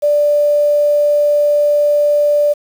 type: tone with quantisation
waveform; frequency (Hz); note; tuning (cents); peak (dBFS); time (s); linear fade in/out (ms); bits
sine; 587; D5; -1; -9; 0.02-2.54; 20; 6
effects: none